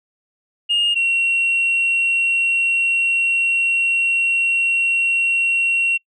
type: tone pair in turn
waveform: sine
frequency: 2839 / 2736 Hz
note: F7 / F7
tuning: +28 / -36 cents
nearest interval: minor second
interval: 64 cents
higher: first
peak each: -13 dBFS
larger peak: neither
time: 0.69-0.95 / 0.95-5.98 s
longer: second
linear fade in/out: 20 ms
effects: noise-tail reverb RT60 0.1 s tail -25 dB re dry + tanh soft clip ceiling -12 dBFS